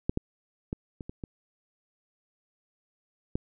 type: clicks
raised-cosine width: 3 ms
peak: -12 / -14 / -18 / -25 / -25 / -23 / -15 dBFS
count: 7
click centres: 0.095 / 0.174 / 0.729 / 1.008 / 1.095 / 1.238 / 3.355 s
effects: none